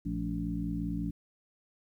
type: harmonic tone with a mistuned harmonic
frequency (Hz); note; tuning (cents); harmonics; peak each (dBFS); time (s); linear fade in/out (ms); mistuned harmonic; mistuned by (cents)
57.3; A#1; -29; 1 / 2 / 3 / 4 / 5; -38 / -43 / -35 / -39 / -36; 0.05-1.11; 10; 4; -92
effects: 11-bit